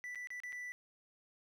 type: tone with dropouts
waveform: triangle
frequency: 1975.5 Hz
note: B6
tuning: in tune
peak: -40 dBFS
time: 0.04-0.72 s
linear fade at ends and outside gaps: 0 ms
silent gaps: 0.148-0.156 / 0.272-0.304 / 0.402-0.435 / 0.523-0.528 s
effects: none